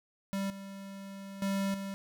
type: tone with level steps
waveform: square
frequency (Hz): 196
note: G3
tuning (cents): 0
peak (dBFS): -32 / -43 / -30 / -37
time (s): 0.33-1.94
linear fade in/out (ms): 0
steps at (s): 0.5 / 1.42 / 1.74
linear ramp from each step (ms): 2
effects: none